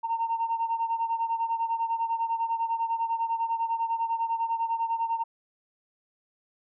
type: beating tone pair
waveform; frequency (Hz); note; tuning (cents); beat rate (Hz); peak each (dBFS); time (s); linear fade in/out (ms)
sine; 913 / 923; A#5 / A#5; -36 / -17; 10; -26 / -30; 0.03-5.24; 20
effects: tanh soft clip ceiling -20 dBFS